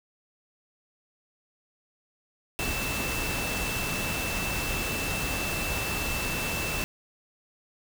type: tone in noise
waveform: sine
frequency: 2658 Hz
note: E7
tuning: 14 cents sharp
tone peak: -33 dBFS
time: 2.59-6.84 s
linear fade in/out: 0 ms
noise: pink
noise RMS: -31 dBFS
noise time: 2.59-6.84 s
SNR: -5 dB
effects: none